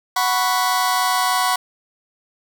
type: chord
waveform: sawtooth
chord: F# suspended fourth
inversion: none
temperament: just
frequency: 740 / 986.7 / 1110 Hz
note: F#5 / B5 / C#6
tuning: 0 / -2 / +2 cents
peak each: -17 dBFS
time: 0.16-1.56 s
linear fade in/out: 5 ms
effects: none